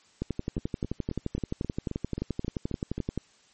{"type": "two click trains", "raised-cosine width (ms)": 3, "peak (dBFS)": [-19, -16], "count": [10, 35], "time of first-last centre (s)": [[0.58, 2.98], [0.22, 3.177]], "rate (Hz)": [3.75, 11.5], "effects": ["white hiss -61 dBFS RMS until 3.53 s", "MP3 32 kbps"]}